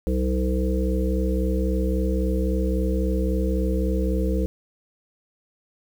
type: harmonic tone with a mistuned harmonic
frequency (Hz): 63.7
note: C2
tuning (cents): -46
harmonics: 1 / 3 / 5 / 7 / 8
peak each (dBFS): -22 / -27 / -29 / -30 / -31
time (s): 0.07-4.46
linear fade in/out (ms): 0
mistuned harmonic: 3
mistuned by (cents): -20
effects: 8-bit